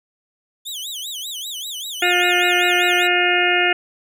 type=tone with vibrato; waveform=sawtooth; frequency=3395 Hz; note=G#7; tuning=37 cents sharp; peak=-24 dBFS; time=0.65-3.08 s; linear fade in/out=20 ms; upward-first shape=sine; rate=5.1 Hz; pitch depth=240 cents each way
type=harmonic tone; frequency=355.6 Hz; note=F4; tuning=31 cents sharp; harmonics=1 / 2 / 4 / 5 / 6 / 7 / 8; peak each=-22 / -22 / -22 / -22 / -22 / -22 / -22 dBFS; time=2.02-3.73 s; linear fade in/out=5 ms
effects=none